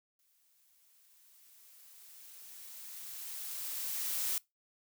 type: noise with exponential growth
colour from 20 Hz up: blue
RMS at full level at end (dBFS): -33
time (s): 0.19-4.38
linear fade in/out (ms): 2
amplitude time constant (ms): 910
effects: noise-tail reverb RT60 0.2 s tail -23 dB re dry